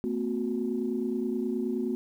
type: tone cluster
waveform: sine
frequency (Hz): 224.8 / 254.3 / 365.9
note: A3 / C4 / F#4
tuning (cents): +37 / -49 / -19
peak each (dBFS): -31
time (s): 0.04-1.95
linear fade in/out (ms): 0
effects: tanh soft clip ceiling -18 dBFS + 10-bit